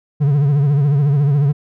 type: tone with vibrato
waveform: triangle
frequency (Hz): 142.8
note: D3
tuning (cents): -48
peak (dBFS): -9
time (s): 0.2-1.53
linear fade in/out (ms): 20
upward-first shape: triangle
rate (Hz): 14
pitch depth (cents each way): 110
effects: none